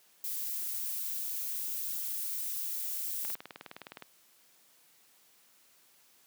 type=noise; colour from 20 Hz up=violet; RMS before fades=-36 dBFS; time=0.24-3.35 s; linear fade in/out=2 ms
type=click train; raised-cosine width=0.3 ms; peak=-27 dBFS; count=16; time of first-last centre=3.25-4.023 s; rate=19.4 Hz
effects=white hiss -64 dBFS RMS until 6.26 s + high-pass 150 Hz 12 dB/octave